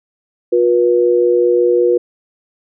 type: tone pair together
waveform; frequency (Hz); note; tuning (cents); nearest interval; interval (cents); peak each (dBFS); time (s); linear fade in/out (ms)
sine; 358.1 / 483.5; F4 / B4; +43 / -37; perfect fourth; 520; -12; 0.52-1.98; 10
effects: none